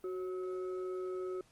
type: tone with frequency modulation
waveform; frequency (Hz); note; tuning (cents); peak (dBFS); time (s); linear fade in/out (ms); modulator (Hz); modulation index
sine; 370; F#4; 0; -36; 0.04-1.41; 2; 914; 0.4
effects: pink hiss -67 dBFS RMS until 1.51 s + Opus 24 kbps